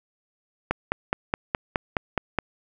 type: click train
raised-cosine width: 0.5 ms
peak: -7 dBFS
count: 9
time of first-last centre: 0.71-2.387 s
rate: 4.77 Hz
effects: none